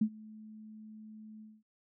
sine tone with ADSR envelope, 216.2 Hz, A3, 30 cents flat, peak -23 dBFS, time 0.01-1.63 s, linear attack 7 ms, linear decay 70 ms, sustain -24 dB, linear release 220 ms, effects none

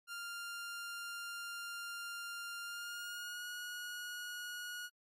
sawtooth tone with pitch glide, 1396.9 to 1450.3 Hz, F6 to F#6, 0 to -35 cents, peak -39 dBFS, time 0.07-4.9 s, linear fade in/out 50 ms, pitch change +65 cents, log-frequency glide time 2.63-3.46 s, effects AAC 48 kbps

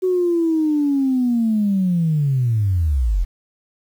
sine linear sweep, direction down, 374.5 to 38.89 Hz, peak -14 dBFS, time 0.02-3.25 s, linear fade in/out 20 ms, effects tanh soft clip ceiling -10 dBFS + 8-bit

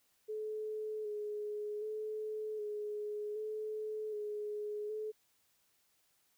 sine tone with vibrato, 424.8 Hz, G#4, 39 cents sharp, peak -37 dBFS, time 0.28-5.12 s, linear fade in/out 20 ms, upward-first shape square, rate 0.65 Hz, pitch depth 23 cents each way, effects white hiss -74 dBFS RMS until 6.37 s

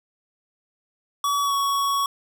square tone with pitch glide, 1137 to 1116.8 Hz, C#6 to C#6, +44 to +13 cents, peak -21 dBFS, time 1.24-2.06 s, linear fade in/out 2 ms, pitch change -31 cents, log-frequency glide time 1.42-1.53 s, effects none

